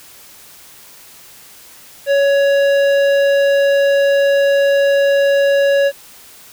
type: tone with tanh clipping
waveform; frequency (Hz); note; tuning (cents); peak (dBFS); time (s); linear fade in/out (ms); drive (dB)
sine; 559; C#5; +14; -12; 2.06-5.92; 50; 14
effects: white hiss -41 dBFS RMS until 6.52 s